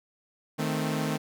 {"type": "chord", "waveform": "sawtooth", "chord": "A diminished", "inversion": "second", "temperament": "equal", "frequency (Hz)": [155.56, 220, 261.6], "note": ["Eb3", "A3", "C4"], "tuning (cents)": [0, 0, 0], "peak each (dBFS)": [-26, -28, -29], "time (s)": [0.58, 1.18], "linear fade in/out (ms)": 20, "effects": []}